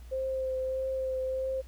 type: tone with vibrato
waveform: sine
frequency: 523.3 Hz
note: C5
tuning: in tune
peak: -29 dBFS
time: 0.11-1.62 s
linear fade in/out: 20 ms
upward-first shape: triangle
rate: 1.6 Hz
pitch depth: 17 cents each way
effects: added 60 Hz sine -44 dBFS peak until 1.67 s + pink hiss -60 dBFS RMS until 1.67 s